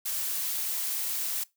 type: noise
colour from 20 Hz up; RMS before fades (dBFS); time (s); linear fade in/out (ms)
blue; -31; 0.05-1.44; 10
effects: noise-tail reverb RT60 0.2 s tail -21 dB re dry